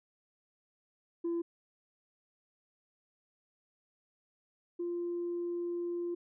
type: tone pair in turn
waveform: sine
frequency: 339.4 / 347.1 Hz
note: F4 / F4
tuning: -49 / -11 cents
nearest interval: unison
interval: 38 cents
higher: second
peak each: -29 / -32 dBFS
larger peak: first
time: 1.24-1.42 / 4.79-6.15 s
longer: second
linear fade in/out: 10 ms
effects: tanh soft clip ceiling -29 dBFS